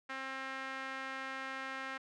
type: tone with band-pass filter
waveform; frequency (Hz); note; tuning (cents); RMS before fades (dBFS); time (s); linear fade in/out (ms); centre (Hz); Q
sawtooth; 266.3; C4; +31; -42; 0.09-1.98; 10; 1700; 1.8
effects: resampled to 22050 Hz